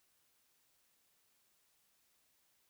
silence, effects white hiss -75 dBFS RMS until 2.69 s

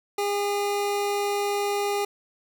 25% pulse tone, 406.6 Hz, G#4, 37 cents flat, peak -20 dBFS, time 0.18-2.05 s, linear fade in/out 5 ms, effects none

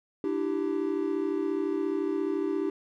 triangle tone cluster, 298.9 / 333.3 / 390.5 Hz, D4 / E4 / G4, +31 / +19 / -7 cents, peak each -29 / -30 / -28 dBFS, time 0.24-2.7 s, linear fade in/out 2 ms, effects none

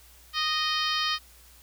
harmonic tone, 620 Hz, D#5, 6 cents flat, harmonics 2 / 3 / 4 / 5 / 6 / 7 / 8 / 9, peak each -30 / -33 / -36 / -31 / -34 / -34 / -34 / -40 dBFS, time 0.33-1.19 s, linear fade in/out 50 ms, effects added 60 Hz sine -55 dBFS peak until 1.62 s + white hiss -55 dBFS RMS until 1.62 s

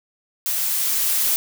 blue noise with level ramp, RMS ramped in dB -23 to -19 dBFS, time 0.46-1.36 s, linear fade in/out 0 ms, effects none

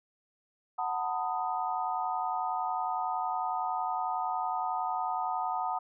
sine chord, B dominant seventh, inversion second, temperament equal with one note detuned, 740 / 896.9 / 987.8 / 1244.5 Hz, F#5 / A5 / B5 / D#6, 0 / +33 / 0 / 0 cents, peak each -33 / -34 / -38 / -36 dBFS, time 0.78-5.79 s, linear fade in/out 10 ms, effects none

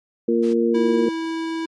harmonic tone, 116.2 Hz, A#2, 5 cents flat, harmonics 2 / 3 / 4, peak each -20 / -20 / -20 dBFS, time 0.28-1.09 s, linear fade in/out 5 ms
white noise, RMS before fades -37 dBFS, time 0.42-0.54 s, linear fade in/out 20 ms
square tone, 326.5 Hz, E4, 17 cents flat, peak -24 dBFS, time 0.74-1.66 s, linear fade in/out 10 ms
effects low-pass 5000 Hz 12 dB/octave + MP3 48 kbps

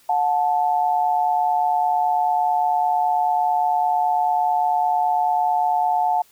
sine tone pair together, 726 / 875 Hz, F#5 / A5, -33 / -10 cents, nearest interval minor third, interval 323 cents, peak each -19 / -20 dBFS, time 0.09-6.22 s, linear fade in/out 5 ms, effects white hiss -55 dBFS RMS until 6.31 s

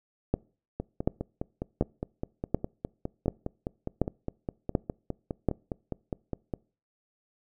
two click trains, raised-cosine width 2 ms, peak -10 / -18 dBFS, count 8 / 29, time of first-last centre 0.34-5.487 / 0.8-6.538 s, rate 1.36 / 4.88 Hz, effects noise-tail reverb RT60 0.4 s tail -25 dB re dry

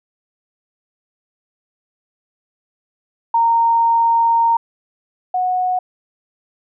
sine tone pair in turn, 924 / 733.4 Hz, A#5 / F#5, -16 / -15 cents, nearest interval major third, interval 399 cents, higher first, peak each -11 / -15 dBFS, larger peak first, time 3.34-4.57 / 5.34-5.79 s, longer first, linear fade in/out 5 ms, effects none

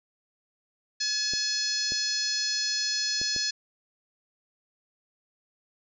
harmonic tone, 853 Hz, G#5, 46 cents sharp, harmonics 2 / 3 / 4 / 5 / 6 / 7 / 8, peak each -36 / -41 / -40 / -30 / -30 / -34 / -40 dBFS, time 1-3.51 s, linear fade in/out 10 ms
clicks, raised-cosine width 2 ms, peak -26 dBFS, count 4, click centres 1.336 / 1.921 / 3.215 / 3.363 s
effects none

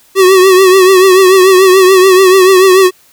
square tone with vibrato, 376.2 Hz, F#4, 29 cents sharp, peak -3 dBFS, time 0.15-2.91 s, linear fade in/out 50 ms, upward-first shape triangle, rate 6.9 Hz, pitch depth 72 cents each way, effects white hiss -46 dBFS RMS until 3.12 s

